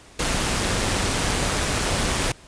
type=noise with amplitude modulation; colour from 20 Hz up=pink; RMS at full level=-21 dBFS; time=0.19-2.32 s; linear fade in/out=5 ms; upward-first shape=sine; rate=199 Hz; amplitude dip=40%; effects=pink hiss -48 dBFS RMS until 2.47 s + resampled to 22050 Hz